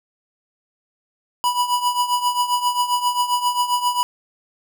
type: tone with tremolo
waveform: square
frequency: 981 Hz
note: B5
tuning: 12 cents flat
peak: -15 dBFS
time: 1.44-4.03 s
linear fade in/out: 0 ms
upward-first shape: triangle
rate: 7.5 Hz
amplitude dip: 80%
effects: none